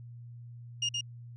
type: tone with echo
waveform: 35% pulse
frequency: 2840 Hz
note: F7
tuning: 28 cents sharp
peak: -26 dBFS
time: 0.82-0.89 s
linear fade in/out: 5 ms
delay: 120 ms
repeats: 1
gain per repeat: -3 dB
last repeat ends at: 1.01 s
effects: added 119 Hz sine -44 dBFS peak until 1.36 s + resampled to 22050 Hz